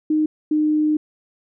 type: tone pair in turn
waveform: sine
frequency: 308.2 / 305 Hz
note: D#4 / D#4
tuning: -16 / -34 cents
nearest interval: unison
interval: 18 cents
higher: first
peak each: -15 dBFS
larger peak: neither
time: 0.1-0.26 / 0.51-0.97 s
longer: second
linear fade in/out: 5 ms
effects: none